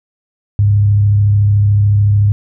sine tone with frequency modulation, 102.3 Hz, G#2, 26 cents flat, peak -7 dBFS, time 0.59-2.32 s, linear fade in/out 0 ms, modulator 33.7 Hz, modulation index 0.23, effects none

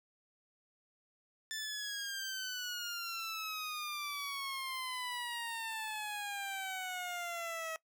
15% pulse exponential sweep, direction down, 1770 to 640 Hz, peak -32 dBFS, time 1.51-7.76 s, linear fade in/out 0 ms, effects noise-tail reverb RT60 0.1 s tail -20 dB re dry

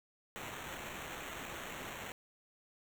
white noise with sample-and-hold, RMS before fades -45 dBFS, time 0.36-2.12 s, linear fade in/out 0 ms, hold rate 4900 Hz, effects none

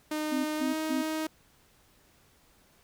sawtooth tone with pitch glide, 306.3 to 314.2 Hz, D#4 to D#4, -27 to +17 cents, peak -26 dBFS, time 0.11-1.27 s, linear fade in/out 5 ms, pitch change +44 cents, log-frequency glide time 0.56-0.7 s
sine tone bursts, 261.6 Hz, C4, in tune, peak -28 dBFS, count 3, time 0.31-1.03 s, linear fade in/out 20 ms, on 140 ms, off 150 ms
effects pink hiss -63 dBFS RMS until 2.83 s

